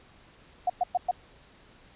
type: tone bursts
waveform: sine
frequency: 720 Hz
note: F#5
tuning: 47 cents flat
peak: -21 dBFS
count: 4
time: 0.67-1.112 s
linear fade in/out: 5 ms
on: 28 ms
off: 110 ms
effects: pink hiss -56 dBFS RMS until 1.95 s + resampled to 8000 Hz